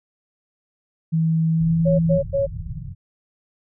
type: tone with pitch glide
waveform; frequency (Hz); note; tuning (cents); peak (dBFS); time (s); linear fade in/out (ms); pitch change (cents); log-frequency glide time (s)
sine; 161.9 to 164.92; E3 to E3; -31 to +1; -16; 1.12-2.19; 20; +32; 1.5-1.8
type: low-pass noise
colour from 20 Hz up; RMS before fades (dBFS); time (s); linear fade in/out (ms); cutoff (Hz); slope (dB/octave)
white; -31; 1.58-2.95; 50; 170; 96
type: tone bursts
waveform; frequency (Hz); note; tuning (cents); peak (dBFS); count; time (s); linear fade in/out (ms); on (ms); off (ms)
sine; 554.4; C#5; 0; -17; 3; 1.85-2.468; 20; 140; 99
effects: none